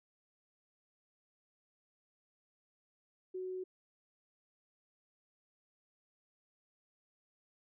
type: tone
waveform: sine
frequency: 370.8 Hz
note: F#4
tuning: 4 cents sharp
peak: -38 dBFS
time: 3.34-3.64 s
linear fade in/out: 10 ms
effects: none